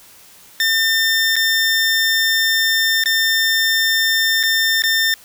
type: tone with dropouts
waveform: 20% pulse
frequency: 1800 Hz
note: A6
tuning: 39 cents sharp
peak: -9 dBFS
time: 0.6-5.14 s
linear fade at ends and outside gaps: 1 ms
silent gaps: 1.357-1.364 / 3.038-3.058 / 4.43-4.435 / 4.821-4.837 s
effects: white hiss -45 dBFS RMS until 5.24 s